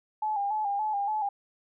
sine tone with vibrato, 830.6 Hz, G#5, in tune, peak -26 dBFS, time 0.22-1.29 s, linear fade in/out 5 ms, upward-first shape square, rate 3.5 Hz, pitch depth 57 cents each way, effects none

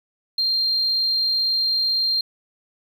triangle tone, 4186 Hz, C8, in tune, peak -15 dBFS, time 0.38-2.21 s, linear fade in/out 5 ms, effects tanh soft clip ceiling -16 dBFS + 9-bit

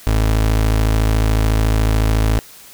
30% pulse tone, 53.9 Hz, A1, 35 cents flat, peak -10 dBFS, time 0.07-2.39 s, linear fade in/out 0 ms, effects white hiss -41 dBFS RMS until 2.73 s

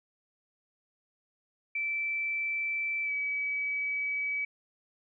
sine tone with pitch glide, 2327 to 2283 Hz, D7 to D7, -17 to -50 cents, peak -29 dBFS, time 1.75-4.45 s, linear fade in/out 5 ms, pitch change -33 cents, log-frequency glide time 3.03-3.12 s, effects none

